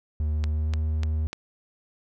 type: tone with pitch glide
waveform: triangle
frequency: 76.2 to 77.85 Hz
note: D#2 to D#2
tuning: -36 to +2 cents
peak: -21 dBFS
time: 0.2-1.27 s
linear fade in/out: 0 ms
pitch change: +38 cents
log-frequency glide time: 0.48-0.73 s
type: click train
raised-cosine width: 0.2 ms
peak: -17 dBFS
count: 4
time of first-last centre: 0.44-1.33 s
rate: 3.37 Hz
effects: none